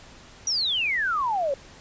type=exponential sweep; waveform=sine; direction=down; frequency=5920 to 529 Hz; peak=-22 dBFS; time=0.47-1.54 s; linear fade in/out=2 ms; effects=pink hiss -48 dBFS RMS until 1.8 s + resampled to 16000 Hz